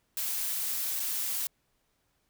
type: noise with dropouts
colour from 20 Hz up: blue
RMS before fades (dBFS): -32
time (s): 0.17-1.47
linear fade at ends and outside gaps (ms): 1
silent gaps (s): 0.997-1.001
effects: pink hiss -74 dBFS RMS until 2.29 s